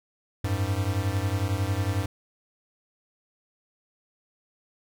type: beating tone pair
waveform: square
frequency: 92.8 / 103.8 Hz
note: F#2 / G#2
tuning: +6 / 0 cents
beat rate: 11 Hz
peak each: -28 / -28 dBFS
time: 0.44-2.06 s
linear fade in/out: 5 ms
effects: none